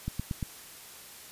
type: click train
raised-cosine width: 5 ms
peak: -19 dBFS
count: 4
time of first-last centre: 0.08-0.428 s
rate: 8.63 Hz
effects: white hiss -48 dBFS RMS until 1.31 s + resampled to 32000 Hz